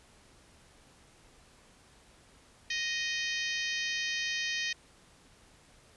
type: harmonic tone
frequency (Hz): 622.3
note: D#5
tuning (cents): 0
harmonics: 3 / 4 / 5 / 6 / 7 / 8 / 9 / 10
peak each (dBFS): -35 / -37 / -39 / -41 / -42 / -43 / -44 / -45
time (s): 2.7-4.73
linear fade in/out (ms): 5
effects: pink hiss -60 dBFS RMS until 5.96 s + resampled to 24000 Hz